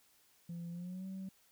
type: tone with pitch glide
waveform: sine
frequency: 170.8 to 190.61 Hz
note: F3 to G3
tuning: -38 to -48 cents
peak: -39 dBFS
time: 0.49-1.29 s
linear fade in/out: 5 ms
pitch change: +190 cents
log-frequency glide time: 0.71-1.06 s
effects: tanh soft clip ceiling -39 dBFS + white hiss -69 dBFS RMS until 1.51 s